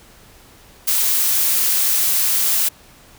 blue noise, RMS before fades -17 dBFS, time 0.87-2.69 s, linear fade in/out 10 ms, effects pink hiss -47 dBFS RMS until 3.18 s

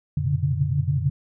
sine tone cluster, 90.7 / 117.6 / 128.6 / 139.8 / 146.4 Hz, F#2 / A#2 / C3 / C#3 / D3, -34 / +16 / -30 / +15 / -5 cents, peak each -27 / -29 / -28 / -25 / -25 dBFS, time 0.17-1.1 s, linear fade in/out 5 ms, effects none

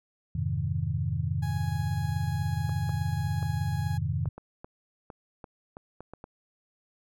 sine chord, F minor seventh, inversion none, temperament equal, 87.31 / 103.83 / 130.81 / 155.56 Hz, F2 / Ab2 / C3 / Eb3, 0 / 0 / 0 / 0 cents, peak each -32 dBFS, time 0.35-4.29 s, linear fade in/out 5 ms
30% pulse tone, 831 Hz, G#5, 1 cent sharp, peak -37 dBFS, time 1.42-3.98 s, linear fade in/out 10 ms
clicks, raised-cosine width 1 ms, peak -28 dBFS, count 12, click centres 2.694 / 2.893 / 3.428 / 4.257 / 4.38 / 4.645 / 5.102 / 5.442 / 5.769 / 6.006 / 6.136 / 6.241 s
effects none

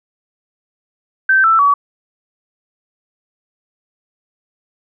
sine tone with pitch steps, 1552 / 1327.9 / 1136.1 Hz, G6 / E6 / C#6, -18 / +12 / +42 cents, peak -8 dBFS, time 1.29-1.74 s, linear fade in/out 5 ms, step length 150 ms, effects none

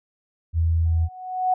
sine tone, 82.41 Hz, E2, in tune, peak -17 dBFS, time 0.53-1.09 s, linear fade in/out 50 ms
sine tone with exponential growth, 740 Hz, F#5, in tune, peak -15 dBFS, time 0.85-1.54 s, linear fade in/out 5 ms, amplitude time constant 150 ms
effects none

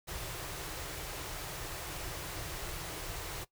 pink band-stop noise, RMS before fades -41 dBFS, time 0.07-3.45 s, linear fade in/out 20 ms, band 180 to 290 Hz, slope 96 dB/octave, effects noise-tail reverb RT60 0.1 s tail -18 dB re dry

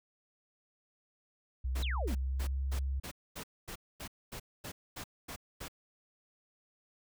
sine tone with pitch glide, 64 to 67.34 Hz, C2 to C#2, -38 to -50 cents, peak -31 dBFS, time 1.64-3 s, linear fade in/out 10 ms, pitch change +88 cents, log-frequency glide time 1.85-2.58 s
pink noise bursts, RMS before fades -43 dBFS, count 13, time 1.75-5.683 s, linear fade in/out 10 ms, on 81 ms, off 240 ms
sine exponential sweep, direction down, 4300 to 174.61 Hz, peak -37 dBFS, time 1.82-2.15 s, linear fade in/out 10 ms
effects none

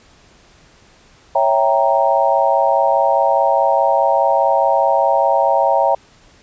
sine chord, C# diminished seventh, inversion none, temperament equal, 554.4 / 659.3 / 784 / 932.3 Hz, C#5 / E5 / G5 / Bb5, 0 / 0 / 0 / 0 cents, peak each -17 dBFS, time 1.35-5.95 s, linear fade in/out 5 ms, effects pink hiss -49 dBFS RMS until 6.42 s + resampled to 16000 Hz

